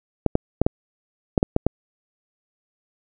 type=clicks; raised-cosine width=2 ms; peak=-3 dBFS; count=8; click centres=0.263 / 0.354 / 0.616 / 0.665 / 1.378 / 1.429 / 1.564 / 1.666 s; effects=none